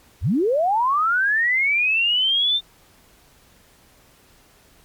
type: linear sweep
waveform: sine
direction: up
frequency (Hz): 51.91 to 3625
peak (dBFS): -16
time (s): 0.21-2.61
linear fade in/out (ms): 50
effects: pink hiss -54 dBFS RMS until 4.84 s + MP3 96 kbps